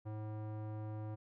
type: tone with low-pass filter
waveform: square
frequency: 107.5 Hz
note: A2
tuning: 40 cents flat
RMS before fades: -43 dBFS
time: 0.05-1.16 s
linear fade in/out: 20 ms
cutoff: 890 Hz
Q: 1
effects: none